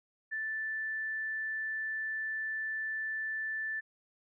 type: tone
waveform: sine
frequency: 1760 Hz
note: A6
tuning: in tune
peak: -33 dBFS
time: 0.31-3.81 s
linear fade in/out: 20 ms
effects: none